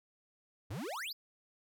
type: exponential sweep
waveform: square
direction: up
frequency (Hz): 82.9 to 5170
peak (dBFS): -39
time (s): 0.7-1.13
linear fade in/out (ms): 10
effects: none